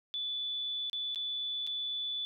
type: tone with dropouts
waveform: sine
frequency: 3472 Hz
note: A7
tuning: 24 cents flat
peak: -33 dBFS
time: 0.14-2.25 s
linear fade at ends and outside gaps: 0 ms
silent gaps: 0.898-0.931 / 1.147-1.158 / 1.667-1.673 s
effects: none